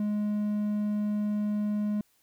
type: tone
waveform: triangle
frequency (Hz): 208.9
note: G#3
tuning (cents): +10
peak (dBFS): -24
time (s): 0-2.01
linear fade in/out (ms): 2
effects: white hiss -68 dBFS RMS until 2.22 s